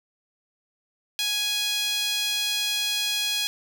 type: tone with high-pass filter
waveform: sawtooth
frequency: 830.6 Hz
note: G#5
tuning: in tune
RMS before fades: -26 dBFS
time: 1.19-3.47 s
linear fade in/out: 0 ms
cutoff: 3300 Hz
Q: 2.5
effects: none